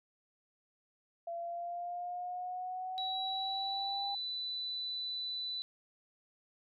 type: exponential sweep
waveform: sine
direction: up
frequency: 678 to 801 Hz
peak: -37 dBFS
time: 1.27-4.15 s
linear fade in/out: 5 ms
type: tone with pitch glide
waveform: sine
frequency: 3901 to 3985 Hz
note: B7 to B7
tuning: -22 to +15 cents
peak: -36 dBFS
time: 2.98-5.62 s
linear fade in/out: 0 ms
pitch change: +37 cents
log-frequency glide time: 3.24-4.12 s
effects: none